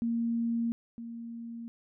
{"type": "tone pair in turn", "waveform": "sine", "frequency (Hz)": [232.3, 232.3], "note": ["A#3", "A#3"], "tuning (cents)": [-6, -6], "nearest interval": "unison", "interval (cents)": 0, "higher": "neither", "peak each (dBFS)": [-27, -38], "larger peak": "first", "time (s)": [[0.02, 0.72], [0.98, 1.68]], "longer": "neither", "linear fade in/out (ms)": 0, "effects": []}